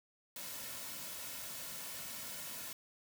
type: noise with comb filter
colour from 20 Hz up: white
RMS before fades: -45 dBFS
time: 0.36-2.73 s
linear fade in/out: 2 ms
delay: 2.5 ms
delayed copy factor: -0.5
effects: none